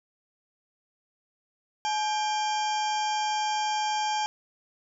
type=harmonic tone with a mistuned harmonic; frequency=794 Hz; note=G5; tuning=22 cents sharp; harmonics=1 / 2 / 3 / 4 / 6 / 7 / 8 / 9; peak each=-26 / -39 / -39 / -36 / -41 / -39 / -43 / -45 dBFS; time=1.85-4.26 s; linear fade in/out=0 ms; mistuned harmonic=1; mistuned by=+120 cents; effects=none